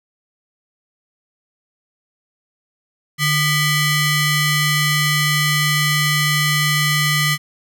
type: ring-modulated tone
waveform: sawtooth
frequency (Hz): 1063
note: C6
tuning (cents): +27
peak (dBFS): -8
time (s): 3.18-7.38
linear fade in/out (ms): 50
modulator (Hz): 914
effects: none